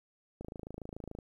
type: click train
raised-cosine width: 2 ms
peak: -29 dBFS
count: 22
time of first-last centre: 0.41-1.188 s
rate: 27 Hz
effects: 11-bit